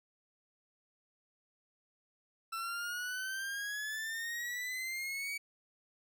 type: exponential sweep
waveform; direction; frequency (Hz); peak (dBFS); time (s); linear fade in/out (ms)
40% pulse; up; 1333 to 2281; -36; 2.52-5.38; 10
effects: none